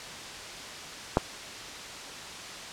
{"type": "clicks", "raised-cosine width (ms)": 1, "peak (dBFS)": [-6, -25], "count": 2, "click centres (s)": [1.171, 1.181], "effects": ["white hiss -40 dBFS RMS until 2.72 s", "low-pass 6000 Hz 12 dB/octave"]}